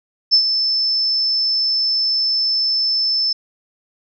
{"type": "tone with ADSR envelope", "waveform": "sine", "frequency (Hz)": 5274, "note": "E8", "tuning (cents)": 0, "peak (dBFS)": -7, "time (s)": [0.31, 3.33], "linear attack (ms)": 27, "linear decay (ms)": 82, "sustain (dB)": -8, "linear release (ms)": 6, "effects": []}